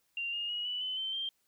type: tone with pitch steps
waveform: sine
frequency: 2775 / 2837 / 2900 / 2964 / 3030 / 3097 / 3166 Hz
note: F7 / F7 / F#7 / F#7 / F#7 / G7 / G7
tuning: -12 / +27 / -35 / +2 / +40 / -22 / +17 cents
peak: -33 dBFS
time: 0.17-1.29 s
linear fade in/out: 2 ms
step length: 160 ms
effects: white hiss -75 dBFS RMS until 1.47 s